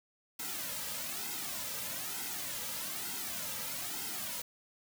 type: noise with flanger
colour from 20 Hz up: white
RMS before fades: -39 dBFS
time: 0.39-4.42 s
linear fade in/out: 5 ms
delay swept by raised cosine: 1.7 to 2.8 ms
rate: 1.1 Hz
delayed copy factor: -0.75
effects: none